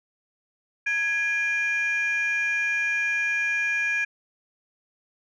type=tone pair together; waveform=sine; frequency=1661.2 / 2403 Hz; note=G#6 / D7; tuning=0 / +39 cents; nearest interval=tritone; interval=639 cents; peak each=-23 dBFS; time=0.86-4.05 s; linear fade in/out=10 ms; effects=tanh soft clip ceiling -19 dBFS